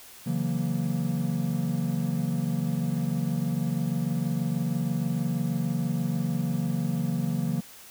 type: chord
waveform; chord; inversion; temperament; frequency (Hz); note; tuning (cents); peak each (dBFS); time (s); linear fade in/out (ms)
triangle; F# dominant seventh; second; equal; 138.59 / 164.81 / 185 / 233.1; C#3 / E3 / F#3 / A#3; 0 / 0 / 0 / 0; -29 / -27 / -30 / -29; 0.26-7.61; 10
effects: white hiss -48 dBFS RMS until 7.9 s